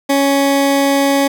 20% pulse tone, 277.9 Hz, C#4, 4 cents sharp, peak -6 dBFS, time 0.09-1.28 s, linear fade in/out 10 ms, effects none

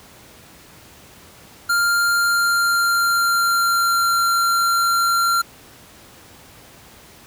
square tone with pitch glide, 1396.9 to 1376.1 Hz, F6 to F6, 0 to -26 cents, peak -16 dBFS, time 1.69-5.42 s, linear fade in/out 10 ms, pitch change -26 cents, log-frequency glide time 2.1-4.18 s, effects pink hiss -45 dBFS RMS until 7.26 s + high-pass 60 Hz 12 dB/octave

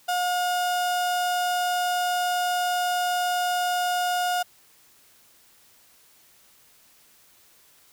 35% pulse tone, 717 Hz, F5, 45 cents sharp, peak -21 dBFS, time 0.08-4.43 s, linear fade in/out 10 ms, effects white hiss -57 dBFS RMS until 7.92 s

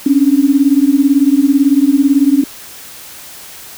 sine beating tone pair, 270 / 288 Hz, C#4 / D4, -45 / -34 cents, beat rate 18 Hz, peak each -10 dBFS, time 0.06-2.44 s, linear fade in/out 5 ms, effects white hiss -33 dBFS RMS until 3.77 s

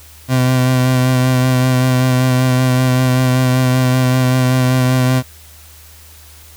30% pulse tone with vibrato, 127.9 Hz, C3, 39 cents flat, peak -8 dBFS, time 0.28-5.23 s, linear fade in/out 50 ms, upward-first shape sine, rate 5.2 Hz, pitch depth 21 cents each way, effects added 77 Hz sine -41 dBFS peak until 6.56 s + white hiss -42 dBFS RMS until 6.56 s

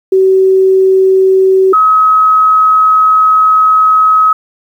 sine tone pair in turn, 380.1 / 1275.8 Hz, F#4 / D#6, +47 / +43 cents, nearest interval octave + major sixth, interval 2096 cents, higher second, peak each -4 / -4 dBFS, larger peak neither, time 0.12-1.73 / 1.73-4.33 s, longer second, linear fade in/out 5 ms, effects 7-bit

